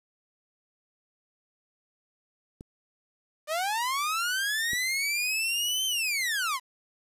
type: clicks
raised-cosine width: 3 ms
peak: -29 / -27 dBFS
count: 2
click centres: 2.609 / 4.733 s
type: linear two-way sweep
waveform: sawtooth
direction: up then down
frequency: 586 to 3124 to 956 Hz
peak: -23 dBFS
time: 3.47-6.6 s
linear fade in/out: 50 ms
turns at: 5.86 s
effects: resampled to 32000 Hz + 9-bit